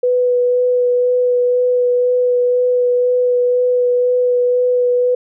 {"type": "tone with vibrato", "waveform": "sine", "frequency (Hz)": 494.3, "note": "B4", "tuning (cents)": 1, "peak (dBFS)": -11, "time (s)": [0.03, 5.15], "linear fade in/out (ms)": 5, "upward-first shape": "sine", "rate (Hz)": 2, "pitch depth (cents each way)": 11, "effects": []}